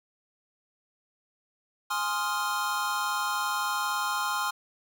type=chord; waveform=square; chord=F minor seventh; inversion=first; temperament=equal; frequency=830.6 / 1046.5 / 1244.5 / 1396.9 Hz; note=Ab5 / C6 / Eb6 / F6; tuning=0 / 0 / 0 / 0 cents; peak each=-35 / -32 / -35 / -33 dBFS; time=1.9-4.51 s; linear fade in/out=10 ms; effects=none